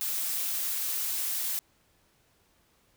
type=noise; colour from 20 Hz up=blue; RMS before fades=-31 dBFS; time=0.01-1.59 s; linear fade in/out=0 ms; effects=pink hiss -67 dBFS RMS until 2.96 s